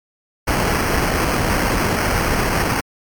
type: noise with sample-and-hold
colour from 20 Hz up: pink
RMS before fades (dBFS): -18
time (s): 0.47-2.81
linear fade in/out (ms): 10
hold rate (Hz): 3675
effects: MP3 96 kbps